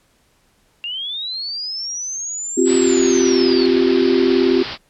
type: linear two-way sweep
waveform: sine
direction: up then down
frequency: 2760 to 7902 to 4281 Hz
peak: -23 dBFS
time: 0.84-3.66 s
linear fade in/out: 0 ms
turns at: 2.74 s
type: chord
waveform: sine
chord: C suspended fourth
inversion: none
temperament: equal with one note detuned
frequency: 261.6 / 349.2 / 388.2 Hz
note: C4 / F4 / G4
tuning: 0 / 0 / -17 cents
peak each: -17 / -16 / -16 dBFS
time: 2.57-4.63 s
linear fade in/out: 10 ms
type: low-pass noise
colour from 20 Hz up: white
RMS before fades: -29 dBFS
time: 2.65-4.78 s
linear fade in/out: 50 ms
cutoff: 5100 Hz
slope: 96 dB/octave
effects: pink hiss -59 dBFS RMS until 4.89 s + low-pass 12000 Hz 12 dB/octave